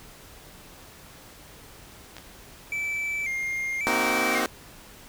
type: clicks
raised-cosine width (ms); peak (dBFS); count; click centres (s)
0.2; -23; 2; 2.167 / 2.183
type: tone with vibrato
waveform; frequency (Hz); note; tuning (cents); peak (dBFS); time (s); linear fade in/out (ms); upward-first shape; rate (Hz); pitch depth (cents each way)
triangle; 2217; C#7; 0; -25; 2.72-4.4; 2; square; 0.92; 77
type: chord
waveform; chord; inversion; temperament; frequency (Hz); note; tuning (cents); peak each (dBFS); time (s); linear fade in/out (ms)
10% pulse; C half-diminished seventh; third; equal with one note detuned; 233.1 / 261.6 / 311.1 / 377.3; Bb3 / C4 / Eb4 / Gb4; 0 / 0 / 0 / +34; -21; 3.87-4.46; 0
effects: pink hiss -48 dBFS RMS until 5.08 s